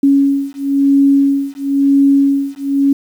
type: beating tone pair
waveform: sine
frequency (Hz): 277.2 / 278.19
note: C#4 / C#4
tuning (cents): 0 / +6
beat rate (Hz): 0.99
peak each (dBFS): -12 / -12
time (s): 0.03-2.93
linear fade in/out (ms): 5
effects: 7-bit